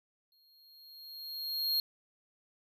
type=tone with exponential growth; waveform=square; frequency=4251 Hz; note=C8; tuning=27 cents sharp; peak=-27 dBFS; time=0.32-1.8 s; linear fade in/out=1 ms; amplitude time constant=320 ms; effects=none